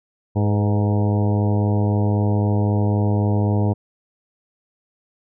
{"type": "harmonic tone with a mistuned harmonic", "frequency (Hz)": 103.83, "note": "G#2", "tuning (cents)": 0, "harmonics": [1, 2, 3, 4, 5, 6, 7, 8, 9], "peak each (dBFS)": [-17, -23, -27, -29, -31, -33, -34, -35, -36], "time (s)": [0.35, 3.74], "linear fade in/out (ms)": 20, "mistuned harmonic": 5, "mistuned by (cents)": -44, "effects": []}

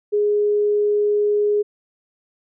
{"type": "tone", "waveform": "sine", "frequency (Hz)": 415.3, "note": "G#4", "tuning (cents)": 0, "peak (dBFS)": -15, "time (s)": [0.12, 1.63], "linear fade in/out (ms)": 20, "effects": []}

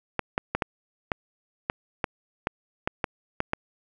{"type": "clicks", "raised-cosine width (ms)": 0.5, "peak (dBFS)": -9, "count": 12, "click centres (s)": [0.193, 0.379, 0.55, 0.622, 1.118, 1.699, 2.042, 2.471, 2.875, 3.042, 3.404, 3.534], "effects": []}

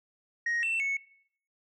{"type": "tone with pitch steps", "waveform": "sine", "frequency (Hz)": [1875, 2683, 2206], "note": ["A#6", "E7", "C#7"], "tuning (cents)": [10, 30, -9], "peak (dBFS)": -25, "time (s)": [0.46, 0.97], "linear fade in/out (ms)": 5, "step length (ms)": 170, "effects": ["noise-tail reverb RT60 0.6 s tail -21 dB re dry", "tanh soft clip ceiling -25 dBFS"]}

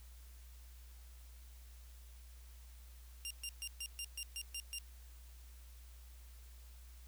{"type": "tone bursts", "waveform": "15% pulse", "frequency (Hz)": 2794, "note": "F7", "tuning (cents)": 0, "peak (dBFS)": -34, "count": 9, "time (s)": [3.25, 4.785], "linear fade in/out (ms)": 0, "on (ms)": 55, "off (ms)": 130, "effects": ["added 60 Hz sine -53 dBFS peak until 7.07 s", "white hiss -65 dBFS RMS until 7.07 s"]}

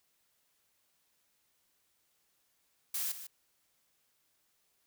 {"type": "noise with echo", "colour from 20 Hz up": "blue", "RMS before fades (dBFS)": -35, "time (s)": [2.94, 3.12], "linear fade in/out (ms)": 5, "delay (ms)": 150, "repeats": 1, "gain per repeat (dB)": -11, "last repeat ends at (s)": 3.27, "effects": ["white hiss -75 dBFS RMS until 4.86 s"]}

